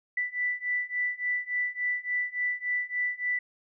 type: beating tone pair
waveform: sine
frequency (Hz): 1976 / 1979.5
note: B6 / B6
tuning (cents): 0 / +3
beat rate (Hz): 3.5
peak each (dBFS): -31 / -30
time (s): 0.17-3.39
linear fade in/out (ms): 5
effects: none